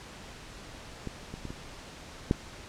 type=clicks; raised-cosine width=3 ms; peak=-22 / -26 / -25 / -26 / -10 dBFS; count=5; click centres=1.073 / 1.34 / 1.453 / 1.505 / 2.311 s; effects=pink hiss -46 dBFS RMS until 2.68 s + low-pass 7000 Hz 12 dB/octave